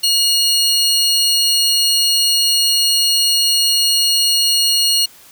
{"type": "tone pair together", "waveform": "35% pulse", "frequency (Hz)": [2879, 4317], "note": ["F#7", "C#8"], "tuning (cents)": [-48, -47], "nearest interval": "perfect fifth", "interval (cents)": 701, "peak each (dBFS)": [-16, -12], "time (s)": [0.03, 5.06], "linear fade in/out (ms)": 10, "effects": ["white hiss -44 dBFS RMS until 5.31 s"]}